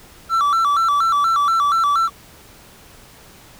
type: tone with vibrato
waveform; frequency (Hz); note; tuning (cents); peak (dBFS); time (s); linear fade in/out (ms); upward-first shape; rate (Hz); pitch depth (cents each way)
triangle; 1244; D#6; -1; -12; 0.29-2.1; 50; square; 4.2; 130
effects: pink hiss -45 dBFS RMS until 3.59 s